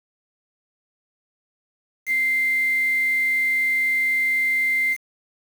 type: tone with quantisation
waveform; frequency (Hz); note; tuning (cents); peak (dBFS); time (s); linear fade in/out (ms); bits
sine; 2088; C7; -4; -18; 2.06-4.97; 50; 6
effects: none